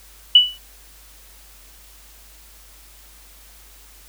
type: tone with exponential decay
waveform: sine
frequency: 2960 Hz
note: F#7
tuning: in tune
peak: -3 dBFS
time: 0.35-0.58 s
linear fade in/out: 5 ms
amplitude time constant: 48 ms
effects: added 50 Hz sine -48 dBFS peak until 4.08 s + white hiss -48 dBFS RMS until 4.08 s